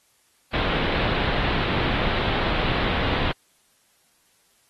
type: low-pass noise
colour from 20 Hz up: pink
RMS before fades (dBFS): -24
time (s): 0.53-3.32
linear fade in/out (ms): 10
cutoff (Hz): 3900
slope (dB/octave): 48
effects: white hiss -63 dBFS RMS until 4.69 s + AAC 32 kbps